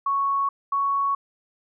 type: tone pair in turn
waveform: sine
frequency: 1108.7 / 1113.1 Hz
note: C#6 / C#6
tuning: 0 / +7 cents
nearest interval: unison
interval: 7 cents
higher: second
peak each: -20 dBFS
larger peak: neither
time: 0.06-0.49 / 0.72-1.15 s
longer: neither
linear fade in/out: 5 ms
effects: none